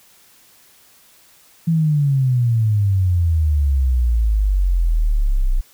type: exponential sweep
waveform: sine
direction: down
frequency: 168 to 30.21 Hz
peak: -13 dBFS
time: 1.67-5.61 s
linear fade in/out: 10 ms
effects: white hiss -51 dBFS RMS until 5.73 s